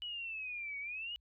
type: exponential two-way sweep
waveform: sine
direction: down then up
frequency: 2960 to 2226 to 2960 Hz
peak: -39 dBFS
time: 0.02-1.16 s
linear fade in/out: 0 ms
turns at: 0.79 s
effects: added 60 Hz sine -69 dBFS peak until 1.2 s